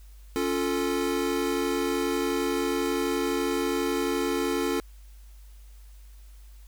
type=chord; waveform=square; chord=Db augmented; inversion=none; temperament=equal; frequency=277.2 / 349.2 / 440 Hz; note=Db4 / F4 / A4; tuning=0 / 0 / 0 cents; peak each=-30 dBFS; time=0.36-4.8 s; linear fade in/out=0 ms; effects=added 50 Hz sine -45 dBFS peak until 6.67 s + white hiss -61 dBFS RMS until 6.67 s